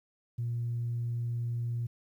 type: tone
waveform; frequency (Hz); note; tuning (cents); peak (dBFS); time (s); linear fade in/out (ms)
sine; 118.5; A#2; +29; -29; 0.38-1.87; 10
effects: tanh soft clip ceiling -26 dBFS + 11-bit